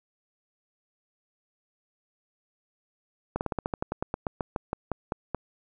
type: slowing click train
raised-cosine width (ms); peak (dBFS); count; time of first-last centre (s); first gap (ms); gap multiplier
1; -14; 18; 3.36-5.347; 49; 1.1
effects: none